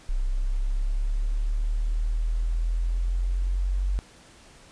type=exponential sweep; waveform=sine; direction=up; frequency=32.22 to 47.33 Hz; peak=-22 dBFS; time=0.09-3.99 s; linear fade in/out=0 ms; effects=pink hiss -52 dBFS RMS until 4.71 s + resampled to 22050 Hz